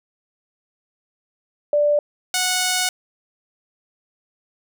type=tone pair in turn; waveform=sine / 5% pulse; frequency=588 / 735.3 Hz; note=D5 / F#5; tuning=+2 / -11 cents; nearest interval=major third; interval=387 cents; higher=second; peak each=-14 / -7 dBFS; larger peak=second; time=1.73-1.99 / 2.34-2.89 s; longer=second; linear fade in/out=2 ms; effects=none